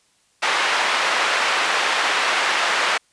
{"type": "band-pass noise", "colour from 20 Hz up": "white", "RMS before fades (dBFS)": -20, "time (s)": [0.42, 2.98], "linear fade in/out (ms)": 10, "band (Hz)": [660, 2300], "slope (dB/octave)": 12, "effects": ["white hiss -61 dBFS RMS until 3.12 s", "resampled to 22050 Hz"]}